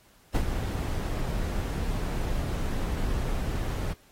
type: noise with ADSR envelope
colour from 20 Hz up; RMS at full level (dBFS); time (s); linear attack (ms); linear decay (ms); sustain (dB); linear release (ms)
brown; -22; 0.34-3.94; 10; 75; -7; 19
effects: pink hiss -60 dBFS RMS until 4.11 s + AAC 48 kbps